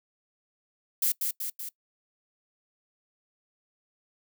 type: noise with echo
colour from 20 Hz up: violet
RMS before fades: -25 dBFS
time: 1.02-1.12 s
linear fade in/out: 5 ms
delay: 190 ms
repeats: 3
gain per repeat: -4 dB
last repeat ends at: 1.69 s
effects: noise-tail reverb RT60 0.1 s tail -21 dB re dry